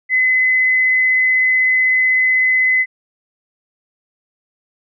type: tone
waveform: sine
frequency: 2029 Hz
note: B6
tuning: 46 cents sharp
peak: -11 dBFS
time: 0.09-2.86 s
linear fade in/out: 50 ms
effects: none